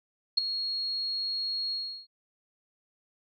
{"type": "tone with ADSR envelope", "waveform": "sine", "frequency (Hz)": 4299, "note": "C8", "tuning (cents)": 46, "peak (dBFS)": -16, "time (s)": [0.37, 2.07], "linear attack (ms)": 12, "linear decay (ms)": 5, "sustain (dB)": -13, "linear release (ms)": 350, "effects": []}